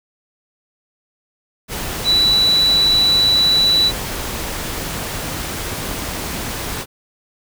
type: tone in noise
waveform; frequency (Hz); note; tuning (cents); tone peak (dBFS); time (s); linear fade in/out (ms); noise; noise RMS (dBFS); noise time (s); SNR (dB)
sine; 3951; B7; 0; -11; 2.04-3.92; 50; pink; -25; 1.68-6.86; +11
effects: none